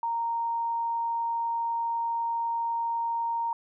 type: tone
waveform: sine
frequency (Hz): 928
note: A#5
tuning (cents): -8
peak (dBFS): -26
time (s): 0.03-3.53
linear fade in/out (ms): 2
effects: none